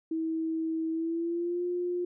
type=tone with pitch glide; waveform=sine; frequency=322.9 to 354.2 Hz; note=E4 to F4; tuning=-36 to +24 cents; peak=-28 dBFS; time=0.11-2.05 s; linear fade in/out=5 ms; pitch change=+160 cents; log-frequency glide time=0.91-1.64 s; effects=none